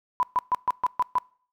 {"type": "tone bursts", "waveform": "sine", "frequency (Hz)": 996, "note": "B5", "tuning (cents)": 14, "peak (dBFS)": -19, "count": 7, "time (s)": [0.2, 1.183], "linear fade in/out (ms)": 0, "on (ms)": 29, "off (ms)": 130, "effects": ["noise-tail reverb RT60 0.5 s tail -25 dB re dry"]}